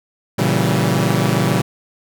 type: chord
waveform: sawtooth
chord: A# diminished seventh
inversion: none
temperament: equal with one note detuned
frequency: 116.54 / 138.59 / 164.81 / 192.19 Hz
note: A#2 / C#3 / E3 / G3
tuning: 0 / 0 / 0 / -34 cents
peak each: -16 dBFS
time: 0.38-1.62 s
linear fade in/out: 10 ms
effects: none